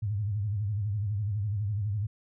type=tone with vibrato; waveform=sine; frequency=103.2 Hz; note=G#2; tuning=10 cents flat; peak=-27 dBFS; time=0.02-2.07 s; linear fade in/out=10 ms; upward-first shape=sine; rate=12 Hz; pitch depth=120 cents each way; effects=none